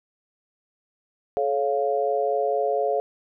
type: chord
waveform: sine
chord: A augmented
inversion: none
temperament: equal with one note detuned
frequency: 430.2 / 554.4 / 698.5 Hz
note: A4 / C#5 / E#5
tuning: -39 / 0 / 0 cents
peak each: -25 dBFS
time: 1.37-3 s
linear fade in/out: 0 ms
effects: none